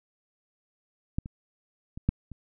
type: clicks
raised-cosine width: 5 ms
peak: -15 / -26 / -26 / -10 / -29 dBFS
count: 5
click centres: 1.185 / 1.259 / 1.975 / 2.09 / 2.317 s
effects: none